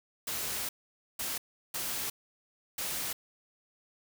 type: noise bursts at uneven times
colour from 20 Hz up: white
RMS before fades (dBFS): -35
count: 4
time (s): 0.27-0.69 / 1.19-1.38 / 1.74-2.1 / 2.78-3.13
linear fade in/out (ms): 5
effects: none